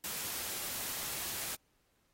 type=noise; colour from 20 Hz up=white; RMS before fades=-39 dBFS; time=0.04-1.55 s; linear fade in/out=2 ms; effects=pink hiss -75 dBFS RMS until 2.13 s + AAC 48 kbps